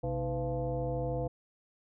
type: tone with frequency modulation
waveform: sine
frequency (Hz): 315.8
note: D#4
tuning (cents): +26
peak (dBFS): -30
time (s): 0.03-1.28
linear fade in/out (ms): 10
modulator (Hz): 186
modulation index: 1.9
effects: none